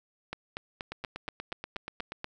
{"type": "two click trains", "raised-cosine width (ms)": 0.3, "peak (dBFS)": [-21, -19], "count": [11, 9], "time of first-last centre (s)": [[0.92, 2.12], [0.33, 2.244]], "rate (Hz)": [8.33, 4.18], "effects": []}